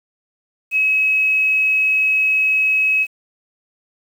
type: tone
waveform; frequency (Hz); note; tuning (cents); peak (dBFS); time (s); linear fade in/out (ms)
sine; 2561; D#7; +49; -13; 0.71-3.07; 50
effects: 7-bit